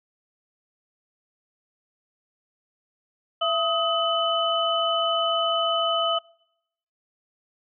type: tone cluster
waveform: sine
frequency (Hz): 669 / 1264 / 3010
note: E5 / D#6 / F#7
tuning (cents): +25 / +27 / +29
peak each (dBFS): -25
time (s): 3.41-6.19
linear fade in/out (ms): 10
effects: noise-tail reverb RT60 0.8 s tail -24 dB re dry